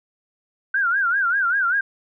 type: tone with vibrato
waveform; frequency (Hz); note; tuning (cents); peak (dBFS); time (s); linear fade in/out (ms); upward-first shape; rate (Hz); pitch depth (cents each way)
sine; 1499; F#6; +22; -17; 0.74-1.81; 5; sine; 5.1; 160
effects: none